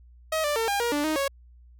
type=tone with pitch steps; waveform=sawtooth; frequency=634 / 589 / 452.3 / 805 / 473.8 / 292.4 / 311.7 / 553 Hz; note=D#5 / D5 / A4 / G5 / A#4 / D4 / D#4 / C#5; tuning=+32 / +5 / +48 / +46 / +28 / -7 / +3 / -4 cents; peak=-20 dBFS; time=0.32-1.28 s; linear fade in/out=5 ms; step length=120 ms; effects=added 60 Hz sine -49 dBFS peak until 1.79 s